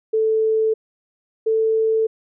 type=tone pair in turn; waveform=sine; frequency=440 / 443.1 Hz; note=A4 / A4; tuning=0 / +12 cents; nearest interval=unison; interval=12 cents; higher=second; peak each=-15 dBFS; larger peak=neither; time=0.13-0.74 / 1.46-2.07 s; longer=neither; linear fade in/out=10 ms; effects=none